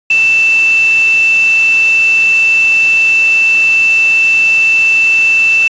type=tone in noise; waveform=sine; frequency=2660 Hz; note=E7; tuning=15 cents sharp; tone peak=-6 dBFS; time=0.1-5.68 s; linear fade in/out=5 ms; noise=white; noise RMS=-24 dBFS; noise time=0.1-5.68 s; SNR=+15 dB; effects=resampled to 16000 Hz